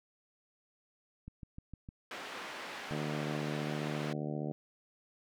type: click train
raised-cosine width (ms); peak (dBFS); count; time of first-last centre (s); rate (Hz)
5; -33; 5; 1.28-1.889; 6.57
type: band-pass noise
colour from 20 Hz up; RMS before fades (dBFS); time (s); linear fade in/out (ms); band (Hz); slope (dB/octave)
white; -44; 2.11-4.13; 2; 270 to 2300; 12
type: harmonic tone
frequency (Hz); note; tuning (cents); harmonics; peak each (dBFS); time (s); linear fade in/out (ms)
74.9; D2; +35; 2 / 3 / 4 / 5 / 6 / 7 / 8 / 9 / 10; -38 / -41 / -42 / -45 / -46 / -49 / -46 / -52 / -51; 2.91-4.52; 0
effects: none